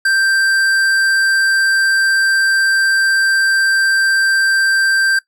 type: tone with tanh clipping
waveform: sine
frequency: 1571 Hz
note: G6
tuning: 3 cents sharp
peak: -13 dBFS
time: 0.05-5.19 s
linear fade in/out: 5 ms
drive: 14 dB
effects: noise-tail reverb RT60 0.1 s tail -18 dB re dry